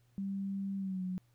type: tone with pitch glide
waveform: sine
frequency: 196 to 183.93 Hz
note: G3 to F#3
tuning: 0 to -10 cents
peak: -34 dBFS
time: 0.18-1.18 s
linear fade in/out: 0 ms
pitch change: -110 cents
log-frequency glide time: 0.77-1.03 s
effects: added 120 Hz sine -66 dBFS peak until 1.34 s + pink hiss -75 dBFS RMS until 1.34 s